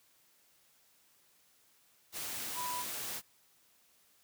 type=tone in noise; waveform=sine; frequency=987.8 Hz; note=B5; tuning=in tune; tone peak=-37 dBFS; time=2.54-2.85 s; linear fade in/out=50 ms; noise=white; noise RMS=-40 dBFS; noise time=2.12-3.22 s; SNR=0 dB; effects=white hiss -68 dBFS RMS until 4.23 s + high-pass 60 Hz 12 dB/octave